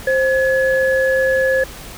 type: tone pair together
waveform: sine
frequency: 525.8 / 1697 Hz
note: C5 / G#6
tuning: +8 / +37 cents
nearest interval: octave + minor sixth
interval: 2029 cents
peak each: -14 / -18 dBFS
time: 0.07-1.64 s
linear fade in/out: 5 ms
effects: added 50 Hz sine -40 dBFS peak until 1.97 s + pink hiss -35 dBFS RMS until 1.97 s